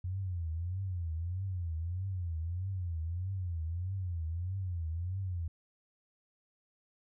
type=tone with vibrato; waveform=sine; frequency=88 Hz; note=F2; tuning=14 cents sharp; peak=-33 dBFS; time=0.04-5.48 s; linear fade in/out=5 ms; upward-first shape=triangle; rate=1.6 Hz; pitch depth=190 cents each way; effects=none